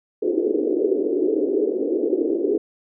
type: band-pass noise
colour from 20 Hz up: white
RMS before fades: -21 dBFS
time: 0.22-2.58 s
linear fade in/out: 2 ms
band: 300 to 440 Hz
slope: 48 dB/octave
effects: none